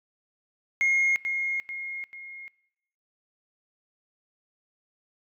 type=tone with echo; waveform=sine; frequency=2146 Hz; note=C7; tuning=43 cents sharp; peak=-18 dBFS; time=0.81-1.16 s; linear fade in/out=0 ms; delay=440 ms; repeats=3; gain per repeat=-7 dB; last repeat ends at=2.48 s; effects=noise-tail reverb RT60 0.8 s tail -21 dB re dry + tanh soft clip ceiling -18 dBFS